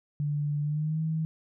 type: tone with pitch glide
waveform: sine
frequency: 146.8 to 159.16 Hz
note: D3 to D#3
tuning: 0 to +40 cents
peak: -26 dBFS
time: 0.2-1.25 s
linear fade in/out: 0 ms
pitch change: +140 cents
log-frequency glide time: 0.62-1.01 s
effects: none